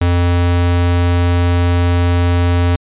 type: tone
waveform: square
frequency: 87.5 Hz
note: F2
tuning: 4 cents sharp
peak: -11 dBFS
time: 0.01-2.76 s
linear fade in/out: 5 ms
effects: resampled to 8000 Hz